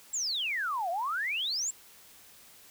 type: exponential two-way sweep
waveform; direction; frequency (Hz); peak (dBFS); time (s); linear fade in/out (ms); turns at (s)
sine; down then up; 7730 to 662 to 7730; -29; 0.13-1.71; 10; 0.9
effects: white hiss -55 dBFS RMS until 2.7 s

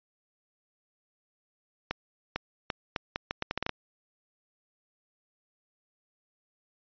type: accelerating click train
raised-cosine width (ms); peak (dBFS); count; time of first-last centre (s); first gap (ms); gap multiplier
0.3; -13; 12; 1.91-3.693; 450; 0.76
effects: resampled to 11025 Hz

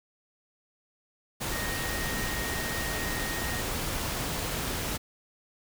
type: tone in noise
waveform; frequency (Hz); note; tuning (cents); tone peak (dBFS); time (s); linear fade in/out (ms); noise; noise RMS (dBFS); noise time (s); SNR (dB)
sine; 1864.7; A#6; 0; -36; 1.51-3.62; 20; pink; -32; 1.4-4.98; -7
effects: none

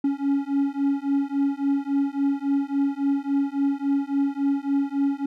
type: beating tone pair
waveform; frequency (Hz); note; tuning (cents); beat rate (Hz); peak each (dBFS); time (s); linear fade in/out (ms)
triangle; 277.2 / 280.8; C#4 / C#4; 0 / +22; 3.6; -22; 0.04-5.26; 5
effects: none

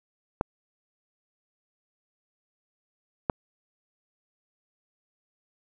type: clicks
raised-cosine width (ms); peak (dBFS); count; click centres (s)
1; -10 / -9; 2; 0.411 / 3.298
effects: none

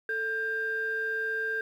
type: tone pair together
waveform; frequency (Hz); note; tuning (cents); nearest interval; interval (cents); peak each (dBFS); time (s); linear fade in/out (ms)
sine; 442.4 / 1589.8; A4 / G6; +9 / +24; octave + minor seventh; 2215; -34 / -28; 0.09-1.61; 2
effects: tanh soft clip ceiling -22 dBFS + 10-bit

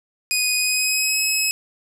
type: tone with pitch glide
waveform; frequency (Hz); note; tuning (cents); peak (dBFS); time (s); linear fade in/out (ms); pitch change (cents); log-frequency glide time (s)
15% pulse; 2489 to 2566; D#7 to E7; 0 to -47; -11; 0.31-1.51; 0; +53; 0.56-1.21
effects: none

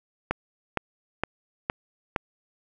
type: click train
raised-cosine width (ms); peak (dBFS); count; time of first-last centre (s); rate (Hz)
0.5; -9; 5; 0.31-2.162; 2.16
effects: none

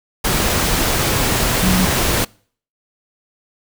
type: tone in noise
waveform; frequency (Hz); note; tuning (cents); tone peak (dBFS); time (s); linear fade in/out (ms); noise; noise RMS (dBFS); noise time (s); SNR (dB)
sine; 185.3; F#3; +3; -14; 1.62-1.86; 10; pink; -17; 0.24-2.25; 0
effects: noise-tail reverb RT60 0.5 s tail -26 dB re dry

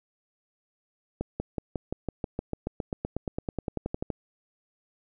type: accelerating click train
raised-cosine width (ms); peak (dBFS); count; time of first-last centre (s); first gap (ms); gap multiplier
2; -16; 24; 1.21-4.102; 190; 0.96
effects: none

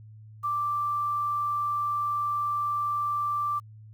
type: tone with quantisation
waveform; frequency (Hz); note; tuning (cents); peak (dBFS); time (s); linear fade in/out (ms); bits
sine; 1174.7; D6; 0; -25; 0.43-3.6; 20; 9
effects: added 108 Hz sine -45 dBFS peak until 3.93 s

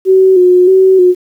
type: tone with vibrato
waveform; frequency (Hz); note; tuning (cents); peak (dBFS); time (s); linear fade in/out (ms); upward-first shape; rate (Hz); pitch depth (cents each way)
sine; 370; F#4; 0; -3; 0.05-1.15; 50; square; 1.6; 40
effects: 7-bit

